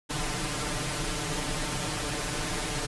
pink noise with comb filter, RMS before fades -31 dBFS, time 0.09-2.87 s, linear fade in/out 20 ms, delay 6.7 ms, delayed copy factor +1, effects resampled to 24000 Hz

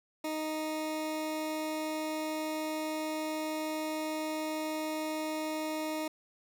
20% pulse tone, 311.1 Hz, D#4, in tune, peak -28 dBFS, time 0.24-6.08 s, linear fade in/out 5 ms, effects none

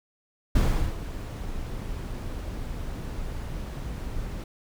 brown noise with ADSR envelope, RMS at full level -20 dBFS, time 0.55-4.44 s, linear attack 6 ms, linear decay 380 ms, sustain -13 dB, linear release 4 ms, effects none

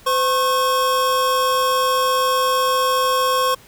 square tone pair together, 511 / 1086.8 Hz, C5 / C#6, -41 / -35 cents, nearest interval octave + minor second, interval 1306 cents, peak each -21 / -18 dBFS, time 0.06-3.55 s, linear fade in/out 10 ms, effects pink hiss -47 dBFS RMS until 3.67 s

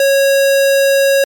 square tone, 550 Hz, C#5, 14 cents flat, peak -9 dBFS, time 0-1.24 s, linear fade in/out 2 ms, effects MP3 96 kbps

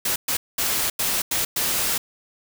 white noise bursts at uneven times, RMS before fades -23 dBFS, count 6, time 0.05-0.16 / 0.28-0.37 / 0.58-0.9 / 0.99-1.22 / 1.31-1.45 / 1.56-1.98 s, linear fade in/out 5 ms, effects none

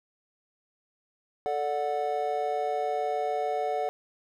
triangle chord, D major, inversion second, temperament just, 440.5 / 587.3 / 734.2 Hz, A4 / D5 / F#5, +2 / 0 / -14 cents, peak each -30 / -31 / -27 dBFS, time 1.46-3.89 s, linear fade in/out 0 ms, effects none

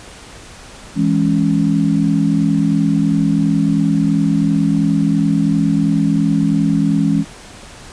sine chord, C# minor, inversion first, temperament equal, 164.81 / 207.7 / 277.2 Hz, E3 / G#3 / C#4, 0 / 0 / 0 cents, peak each -16 dBFS, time 0.95-7.25 s, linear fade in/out 50 ms, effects pink hiss -37 dBFS RMS until 7.92 s + resampled to 22050 Hz

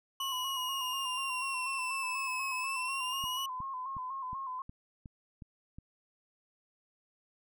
40% pulse linear two-way sweep, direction down then up, 2960 to 2558 to 2960 Hz, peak -34 dBFS, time 0.2-3.46 s, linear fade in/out 5 ms, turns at 2.5 s
sine tone with vibrato, 1046.5 Hz, C6, in tune, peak -36 dBFS, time 0.2-4.62 s, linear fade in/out 2 ms, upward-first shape square, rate 4.1 Hz, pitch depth 53 cents each way
click train, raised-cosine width 5 ms, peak -34 dBFS, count 8, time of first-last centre 3.24-5.785 s, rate 2.75 Hz
effects none

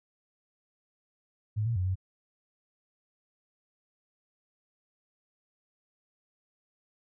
sine tone with pitch steps, 106.6 / 116.5 / 91.6 / 93.7 Hz, G#2 / A#2 / F#2 / F#2, +46 / -1 / -17 / +22 cents, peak -26 dBFS, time 1.56-1.956 s, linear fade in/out 20 ms, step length 99 ms, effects none

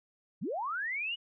sine linear sweep, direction up, 123.1 to 2955 Hz, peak -32 dBFS, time 0.41-1.16 s, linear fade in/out 20 ms, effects none

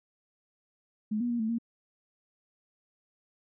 sine tone with pitch steps, 213.5 / 241.4 / 237.4 / 220.4 / 232.3 Hz, G#3 / B3 / A#3 / A3 / A#3, +48 / -39 / +32 / +3 / -6 cents, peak -27 dBFS, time 1.11-1.585 s, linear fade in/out 10 ms, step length 95 ms, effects none

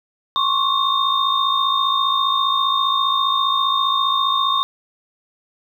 sine tone cluster, 1070 / 1125 / 3651 Hz, C6 / C#6 / A#7, +38 / +25 / -37 cents, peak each -20 dBFS, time 0.36-4.63 s, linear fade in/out 0 ms, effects 8-bit

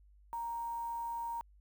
sine tone with quantisation, 932.3 Hz, A#5, in tune, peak -36 dBFS, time 0.33-1.41 s, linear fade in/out 0 ms, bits 9, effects added 50 Hz sine -59 dBFS peak until 1.6 s

